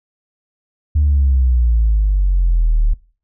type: exponential sweep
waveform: sine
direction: down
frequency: 76.1 to 36.42 Hz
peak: -9 dBFS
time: 0.95-2.94 s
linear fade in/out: 10 ms
effects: noise-tail reverb RT60 0.4 s tail -22 dB re dry + tanh soft clip ceiling -7 dBFS